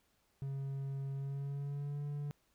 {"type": "tone with pitch glide", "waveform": "triangle", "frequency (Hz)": [137, 145.15], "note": ["C#3", "D3"], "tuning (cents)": [-20, -20], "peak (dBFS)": -35, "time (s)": [0.42, 2.31], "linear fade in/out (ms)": 0, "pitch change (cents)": 100, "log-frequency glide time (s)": [1.14, 2.04], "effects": ["pink hiss -75 dBFS RMS until 2.54 s"]}